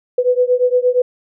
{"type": "beating tone pair", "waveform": "sine", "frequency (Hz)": [493.9, 502.5], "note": ["B4", "B4"], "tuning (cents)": [0, 30], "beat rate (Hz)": 8.6, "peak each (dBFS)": [-14, -15], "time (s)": [0.18, 1.02], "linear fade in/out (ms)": 5, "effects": []}